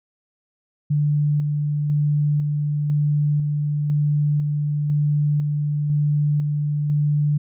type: tone with tremolo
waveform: sine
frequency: 147.6 Hz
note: D3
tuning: 9 cents sharp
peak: -16 dBFS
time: 0.9-7.38 s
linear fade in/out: 10 ms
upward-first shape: square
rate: 1 Hz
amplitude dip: 30%
effects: none